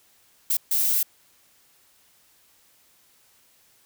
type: noise bursts at uneven times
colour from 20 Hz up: violet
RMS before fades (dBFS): -22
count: 2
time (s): 0.5-0.57 / 0.71-1.03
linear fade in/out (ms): 5
effects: white hiss -60 dBFS RMS until 3.85 s